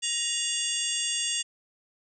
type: harmonic tone with a mistuned harmonic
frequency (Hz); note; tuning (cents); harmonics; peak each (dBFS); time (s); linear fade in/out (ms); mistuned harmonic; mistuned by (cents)
941; A#5; +16; 2 / 3 / 4 / 5 / 6 / 7 / 8 / 9; -41 / -31 / -34 / -38 / -42 / -33 / -35 / -35; 0.02-1.43; 20; 4; -150
effects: none